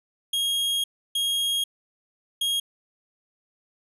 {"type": "tone bursts at uneven times", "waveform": "45% pulse", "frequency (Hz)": 3268, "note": "G#7", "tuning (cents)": -29, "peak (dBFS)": -22, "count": 3, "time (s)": [[0.33, 0.84], [1.15, 1.64], [2.41, 2.6]], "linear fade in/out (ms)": 5, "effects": ["resampled to 32000 Hz"]}